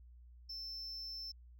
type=tone; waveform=sine; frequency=5320 Hz; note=E8; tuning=15 cents sharp; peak=-40 dBFS; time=0.49-1.32 s; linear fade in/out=10 ms; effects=tanh soft clip ceiling -42 dBFS + added 60 Hz sine -55 dBFS peak until 1.59 s